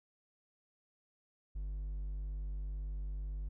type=tone with hard clipping; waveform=triangle; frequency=49 Hz; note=G1; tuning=in tune; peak=-38 dBFS; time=1.55-3.49 s; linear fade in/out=10 ms; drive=6 dB; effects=none

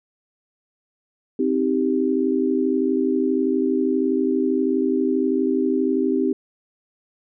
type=chord; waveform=sine; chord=C minor; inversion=none; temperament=just; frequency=261.6 / 314 / 392.4 Hz; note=C4 / Eb4 / G4; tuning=0 / +16 / +2 cents; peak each=-21 / -23 / -22 dBFS; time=1.39-6.33 s; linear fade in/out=5 ms; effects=none

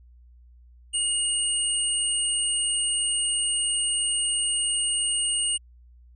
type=tone pair together; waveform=sine; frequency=2868 / 8729 Hz; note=F7 / C#9; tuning=+45 / -28 cents; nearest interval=octave + perfect fifth; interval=1927 cents; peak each=-27 / -24 dBFS; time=0.93-5.58 s; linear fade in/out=20 ms; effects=added 60 Hz sine -49 dBFS peak until 6.15 s

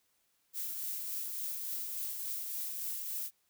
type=noise with tremolo; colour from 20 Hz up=violet; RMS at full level=-37 dBFS; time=0.53-3.31 s; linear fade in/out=50 ms; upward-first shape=triangle; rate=3.5 Hz; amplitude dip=35%; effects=white hiss -75 dBFS RMS until 3.49 s

